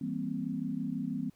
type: chord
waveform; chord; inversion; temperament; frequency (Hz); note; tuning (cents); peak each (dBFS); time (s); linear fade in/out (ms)
sine; C dominant seventh; first; just; 163.52 / 196.22 / 235.5 / 261.6; E3 / G3 / Bb3 / C4; -14 / +2 / +18 / 0; -39 / -38 / -37 / -36; 0.01-1.3; 5
effects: pink hiss -69 dBFS RMS until 1.35 s